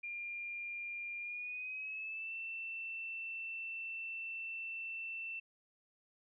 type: tone with pitch glide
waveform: sine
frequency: 2400 to 2678 Hz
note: D7 to E7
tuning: +37 to +27 cents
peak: -40 dBFS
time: 0.03-5.4 s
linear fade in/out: 10 ms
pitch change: +190 cents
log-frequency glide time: 1.2-2.34 s
effects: none